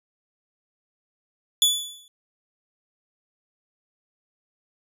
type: tone with exponential decay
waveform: sawtooth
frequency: 3451 Hz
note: A7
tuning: 34 cents flat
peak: -10 dBFS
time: 1.62-2.08 s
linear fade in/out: 1 ms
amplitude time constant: 99 ms
effects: resampled to 32000 Hz